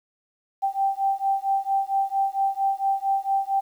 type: beating tone pair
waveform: sine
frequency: 781 / 785.4 Hz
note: G5 / G5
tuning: -7 / +3 cents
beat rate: 4.4 Hz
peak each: -24 dBFS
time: 0.62-3.61 s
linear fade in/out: 20 ms
effects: 9-bit